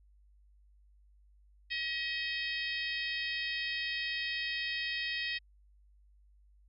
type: harmonic tone with a mistuned harmonic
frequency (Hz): 636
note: D#5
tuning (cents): +38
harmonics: 3 / 4 / 5 / 6 / 7 / 8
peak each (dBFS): -37 / -39 / -41 / -43 / -44 / -45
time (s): 1.7-5.39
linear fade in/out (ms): 20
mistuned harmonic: 6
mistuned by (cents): -26
effects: added 50 Hz sine -60 dBFS peak until 6.68 s